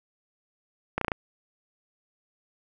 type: slowing click train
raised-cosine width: 0.5 ms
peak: -11 dBFS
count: 5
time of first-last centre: 0.98-1.118 s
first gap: 33 ms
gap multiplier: 1.03
effects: none